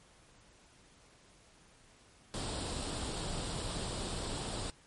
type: noise with comb filter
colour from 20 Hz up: pink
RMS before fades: -38 dBFS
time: 2.34-4.7 s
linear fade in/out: 0 ms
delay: 0.24 ms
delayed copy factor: +0.5
effects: pink hiss -62 dBFS RMS until 4.86 s + MP3 48 kbps